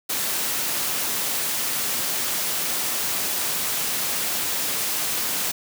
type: high-pass noise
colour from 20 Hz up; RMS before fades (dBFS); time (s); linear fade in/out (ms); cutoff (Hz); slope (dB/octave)
white; -25; 0.09-5.52; 10; 120; 12
effects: none